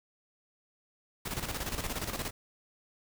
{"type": "noise with tremolo", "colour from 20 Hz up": "pink", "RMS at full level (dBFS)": -34, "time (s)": [1.25, 2.31], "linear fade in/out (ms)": 10, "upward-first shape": "square", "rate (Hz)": 17, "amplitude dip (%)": 60, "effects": []}